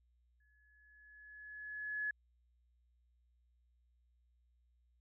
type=tone with exponential growth; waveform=sine; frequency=1700 Hz; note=G#6; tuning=40 cents sharp; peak=-34 dBFS; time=0.4-2.11 s; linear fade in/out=5 ms; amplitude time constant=370 ms; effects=added 60 Hz sine -70 dBFS peak until 5 s